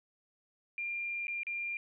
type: tone with dropouts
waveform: sine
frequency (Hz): 2393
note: D7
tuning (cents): +32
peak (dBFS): -34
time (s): 0.78-1.77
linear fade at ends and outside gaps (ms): 1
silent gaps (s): 1.27-1.281 / 1.433-1.468
effects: none